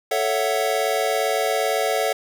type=chord; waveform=square; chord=F# minor seventh; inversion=first; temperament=equal with one note detuned; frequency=440 / 554.4 / 662.3 / 740 Hz; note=A4 / C#5 / E5 / F#5; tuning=0 / 0 / +8 / 0 cents; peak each=-26 dBFS; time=0.11-2.13 s; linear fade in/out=5 ms; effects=none